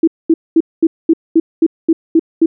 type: tone bursts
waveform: sine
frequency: 326.3 Hz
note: E4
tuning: 18 cents flat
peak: -5 dBFS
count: 10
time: 0.03-2.46 s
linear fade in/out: 5 ms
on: 45 ms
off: 220 ms
effects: none